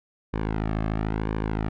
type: tone with flanger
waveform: sawtooth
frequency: 53.6 Hz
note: A1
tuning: 45 cents flat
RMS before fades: -27 dBFS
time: 0.33-1.69 s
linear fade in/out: 10 ms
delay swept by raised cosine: 1.5 to 2.1 ms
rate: 0.99 Hz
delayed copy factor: -0.65
effects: low-pass 2000 Hz 12 dB/octave